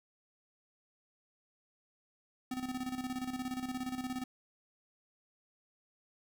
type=tone with tremolo; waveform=square; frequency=255 Hz; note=C4; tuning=44 cents flat; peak=-35 dBFS; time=2.51-4.24 s; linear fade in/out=5 ms; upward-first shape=square; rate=17 Hz; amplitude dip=65%; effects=none